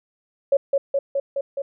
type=tone with echo; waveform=sine; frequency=554.4 Hz; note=C#5; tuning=in tune; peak=-13 dBFS; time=0.52-0.57 s; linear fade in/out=5 ms; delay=210 ms; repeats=5; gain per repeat=-2 dB; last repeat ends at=1.62 s; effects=none